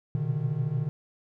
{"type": "tone cluster", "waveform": "triangle", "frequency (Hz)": [120.7, 127.1, 140, 153.6], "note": ["B2", "C3", "C#3", "D#3"], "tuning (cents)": [-39, -50, 18, -22], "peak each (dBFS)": [-30, -31, -32, -27], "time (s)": [0.15, 0.89], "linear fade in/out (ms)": 0, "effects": []}